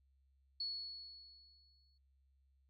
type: tone with exponential decay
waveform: sine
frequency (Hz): 4387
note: C#8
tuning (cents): -19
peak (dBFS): -37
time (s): 0.6-1.98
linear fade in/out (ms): 5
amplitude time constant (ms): 300
effects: added 67 Hz sine -70 dBFS peak until 2.69 s

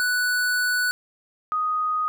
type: tone pair in turn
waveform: square / sine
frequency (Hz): 1482 / 1246.2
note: F#6 / D#6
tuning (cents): +2 / +2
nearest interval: minor third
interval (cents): 300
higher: first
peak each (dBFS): -21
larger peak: neither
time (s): 0-0.91 / 1.52-2.08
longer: first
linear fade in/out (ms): 0
effects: none

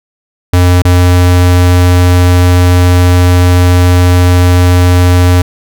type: tone with dropouts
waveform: square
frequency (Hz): 89.3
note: F2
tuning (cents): +39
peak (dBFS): -4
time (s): 0.53-5.42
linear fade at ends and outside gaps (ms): 5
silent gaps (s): 0.821-0.85
effects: none

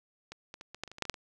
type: clicks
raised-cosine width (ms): 0.2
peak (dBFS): -26 / -26 / -28 / -27 / -18 / -30 / -30 / -29 / -13 / -25 / -11 / -28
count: 12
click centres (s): 0.32 / 0.541 / 0.611 / 0.746 / 0.836 / 0.877 / 0.916 / 0.984 / 1.023 / 1.053 / 1.097 / 1.142
effects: none

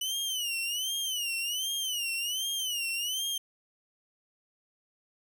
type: tone with vibrato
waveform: sawtooth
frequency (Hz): 2960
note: F#7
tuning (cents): 0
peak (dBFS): -27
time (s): 0.01-3.38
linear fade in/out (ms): 5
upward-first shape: sine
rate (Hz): 1.3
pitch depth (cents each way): 150
effects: none

